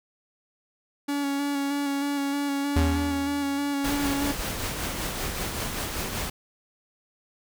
45% pulse tone with vibrato, 282.3 Hz, C#4, 32 cents sharp, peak -25 dBFS, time 1.08-4.32 s, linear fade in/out 10 ms, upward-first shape square, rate 3.2 Hz, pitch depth 17 cents each way
square tone with exponential decay, 80.6 Hz, E2, 38 cents flat, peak -19 dBFS, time 2.76-3.73 s, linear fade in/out 5 ms, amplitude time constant 210 ms
pink noise with tremolo, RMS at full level -29 dBFS, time 3.84-6.3 s, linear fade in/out 5 ms, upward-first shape triangle, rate 5.2 Hz, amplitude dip 40%
effects none

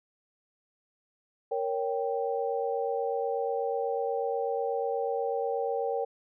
sine chord, G diminished, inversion first, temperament equal, 466.2 / 554.4 / 784 Hz, Bb4 / Db5 / G5, 0 / 0 / 0 cents, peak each -30 / -33 / -33 dBFS, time 1.51-6.05 s, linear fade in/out 10 ms, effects none

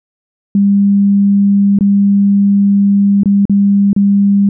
sine tone with dropouts, 200.1 Hz, G3, 36 cents sharp, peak -6 dBFS, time 0.55-4.49 s, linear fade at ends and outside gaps 2 ms, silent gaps 1.788-1.808 / 3.234-3.257 / 3.454-3.496 / 3.931-3.963 s, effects none

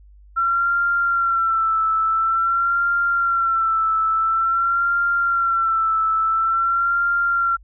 sine tone with vibrato, 1353 Hz, E6, 45 cents sharp, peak -16 dBFS, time 0.36-7.57 s, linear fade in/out 20 ms, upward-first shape sine, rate 0.48 Hz, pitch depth 49 cents each way, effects added 50 Hz sine -44 dBFS peak until 7.63 s

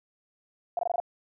sine tone bursts, 698.5 Hz, F5, in tune, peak -24 dBFS, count 6, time 0.77-1.001 s, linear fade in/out 2 ms, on 21 ms, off 21 ms, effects none

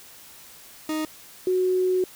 40% pulse / sine tone pair in turn, 311.1 / 368.9 Hz, D#4 / F#4, 0 / -5 cents, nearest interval minor third, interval 295 cents, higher second, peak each -24 / -19 dBFS, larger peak second, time 0.89-1.05 / 1.47-2.04 s, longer second, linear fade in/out 2 ms, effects white hiss -47 dBFS RMS until 2.15 s

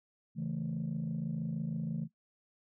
sine chord, A major, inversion first, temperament equal, 138.59 / 164.81 / 220 Hz, C#3 / E3 / A3, 0 / 0 / 0 cents, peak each -38 / -35 / -37 dBFS, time 0.35-2.08 s, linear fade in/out 50 ms, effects noise-tail reverb RT60 0.1 s tail -17 dB re dry + tanh soft clip ceiling -28 dBFS

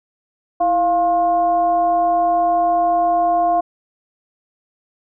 sine tone with frequency modulation, 698.5 Hz, F5, in tune, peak -13 dBFS, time 0.6-3.61 s, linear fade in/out 10 ms, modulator 369 Hz, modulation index 0.49, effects none

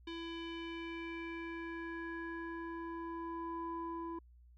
square tone with low-pass filter sweep, 333.7 Hz, E4, 21 cents sharp, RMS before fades -43 dBFS, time 0.07-4.19 s, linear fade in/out 5 ms, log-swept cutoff 3400 to 860 Hz, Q 3.7, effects added 60 Hz sine -58 dBFS peak until 4.57 s

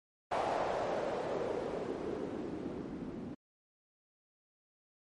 blue noise with low-pass filter sweep, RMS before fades -37 dBFS, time 0.31-3.35 s, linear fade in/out 10 ms, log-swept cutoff 740 to 240 Hz, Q 2.4, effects MP3 48 kbps

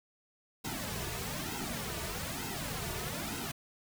pink noise with flanger, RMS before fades -38 dBFS, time 0.64-3.52 s, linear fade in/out 10 ms, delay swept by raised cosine 1.7 to 3.8 ms, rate 1.1 Hz, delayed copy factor -0.85, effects none

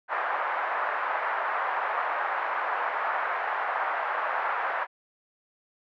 pink band-pass noise, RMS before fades -29 dBFS, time 0.08-4.87 s, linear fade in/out 50 ms, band 720 to 1700 Hz, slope 24 dB/octave, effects none

